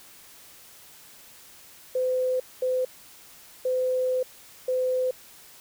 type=tone bursts at uneven times; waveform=sine; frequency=510 Hz; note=C5; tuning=44 cents flat; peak=-22 dBFS; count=4; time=1.95-2.4 / 2.62-2.85 / 3.65-4.23 / 4.68-5.11 s; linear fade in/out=5 ms; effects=white hiss -50 dBFS RMS until 5.6 s